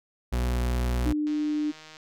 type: tone with vibrato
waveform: 40% pulse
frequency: 61 Hz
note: B1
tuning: 21 cents flat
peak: -23 dBFS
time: 0.32-1.13 s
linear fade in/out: 10 ms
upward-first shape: triangle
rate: 10 Hz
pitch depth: 8 cents each way
type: tone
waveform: sine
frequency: 300 Hz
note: D4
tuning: 37 cents sharp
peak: -24 dBFS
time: 1.05-1.72 s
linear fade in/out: 20 ms
type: click train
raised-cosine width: 0.2 ms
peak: -29 dBFS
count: 110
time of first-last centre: 1.27-1.969 s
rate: 156 Hz
effects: none